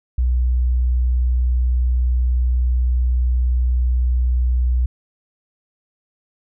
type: tone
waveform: sine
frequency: 61.74 Hz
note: B1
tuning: in tune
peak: -14 dBFS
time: 0.18-4.86 s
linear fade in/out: 5 ms
effects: none